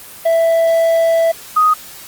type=tone pair in turn; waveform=triangle / sine; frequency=661 / 1247.8 Hz; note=E5 / D#6; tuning=+5 / +5 cents; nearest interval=major seventh; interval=1100 cents; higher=second; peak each=-8 dBFS; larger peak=neither; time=0.25-1.32 / 1.56-1.74 s; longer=first; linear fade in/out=10 ms; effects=white hiss -35 dBFS RMS until 2.07 s + Opus 24 kbps